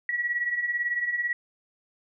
sine beating tone pair, 1912 / 1930 Hz, A#6 / B6, +43 / -40 cents, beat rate 18 Hz, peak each -32 / -26 dBFS, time 0.09-1.33 s, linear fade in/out 2 ms, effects none

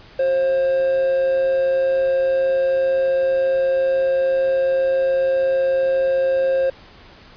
triangle tone with amplitude modulation, 532 Hz, C5, 29 cents sharp, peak -12 dBFS, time 0.19-6.7 s, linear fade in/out 5 ms, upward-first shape sine, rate 162 Hz, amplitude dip 30%, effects pink hiss -45 dBFS RMS until 7.36 s + resampled to 11025 Hz

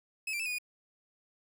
40% pulse tone with pitch steps, 2576 / 2360 / 2628 / 2473 / 2458 Hz, E7 / D7 / E7 / D#7 / D#7, -41 / +8 / -6 / -11 / -22 cents, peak -32 dBFS, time 0.27-0.585 s, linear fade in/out 5 ms, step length 63 ms, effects none

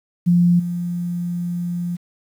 sine tone with level steps, 174.61 Hz, F3, in tune, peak -11 / -21 dBFS, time 0.26-1.97 s, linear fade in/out 20 ms, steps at 0.59 s, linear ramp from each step 10 ms, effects 8-bit

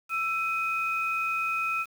sine tone pair together, 1330 / 2509 Hz, E6 / D#7, +15 / +14 cents, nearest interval major seventh, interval 1099 cents, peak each -28 dBFS, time 0.09-1.86 s, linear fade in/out 50 ms, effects tanh soft clip ceiling -18 dBFS + 8-bit

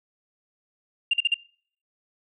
sine tone bursts, 2794 Hz, F7, in tune, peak -16 dBFS, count 4, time 1.11-1.343 s, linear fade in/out 5 ms, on 26 ms, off 43 ms, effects noise-tail reverb RT60 0.5 s tail -23 dB re dry + tanh soft clip ceiling -13 dBFS

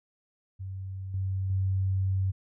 sine tone with level steps, 95.4 Hz, G2, 47 cents flat, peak -34 / -27 / -24 dBFS, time 0.59-2.32 s, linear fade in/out 20 ms, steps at 1.14 / 1.5 s, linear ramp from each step 2 ms, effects none

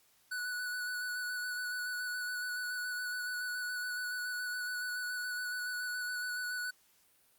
square tone with vibrato, 1480 Hz, F#6, in tune, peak -36 dBFS, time 0.31-6.71 s, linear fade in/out 10 ms, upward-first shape square, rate 7.1 Hz, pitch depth 15 cents each way, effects white hiss -68 dBFS RMS until 7.38 s + Opus 48 kbps

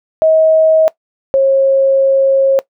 sine tone pair in turn, 636 / 541 Hz, D#5 / C#5, +38 / -42 cents, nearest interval minor third, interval 280 cents, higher first, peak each -6 dBFS, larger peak neither, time 0.22-0.88 / 1.34-2.59 s, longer second, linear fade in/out 0 ms, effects noise-tail reverb RT60 0.1 s tail -19 dB re dry

